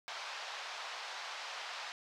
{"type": "band-pass noise", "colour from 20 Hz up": "pink", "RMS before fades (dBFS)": -44, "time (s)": [0.08, 1.92], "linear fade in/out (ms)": 0, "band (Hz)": [720, 5400], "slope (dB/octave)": 24, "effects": []}